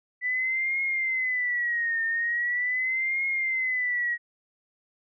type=tone with vibrato; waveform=sine; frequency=1979 Hz; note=B6; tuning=3 cents sharp; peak=-24 dBFS; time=0.21-4.18 s; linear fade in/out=50 ms; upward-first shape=triangle; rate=0.41 Hz; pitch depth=150 cents each way; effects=none